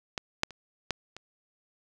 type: clicks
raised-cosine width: 0.2 ms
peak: -14 / -7 / -28 / -11 / -25 dBFS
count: 5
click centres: 0.178 / 0.434 / 0.507 / 0.907 / 1.166 s
effects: none